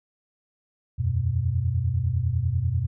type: chord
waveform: sine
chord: E suspended second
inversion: none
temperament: equal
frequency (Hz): 82.41 / 92.5 / 123.47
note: E2 / F#2 / B2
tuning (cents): 0 / 0 / 0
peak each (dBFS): -28 / -25 / -25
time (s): 0.98-2.87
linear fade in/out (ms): 20
effects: none